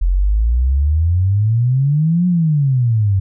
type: exponential two-way sweep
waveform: sine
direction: up then down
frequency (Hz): 42.3 to 182.2 to 93.8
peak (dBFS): -11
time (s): 0.01-3.2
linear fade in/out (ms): 10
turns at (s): 2.27
effects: none